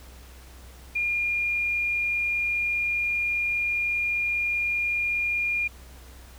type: tone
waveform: sine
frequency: 2415 Hz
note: D7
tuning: 48 cents sharp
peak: -23 dBFS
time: 0.95-5.68 s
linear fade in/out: 10 ms
effects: added 63 Hz sine -45 dBFS peak until 6.38 s + pink hiss -51 dBFS RMS until 6.38 s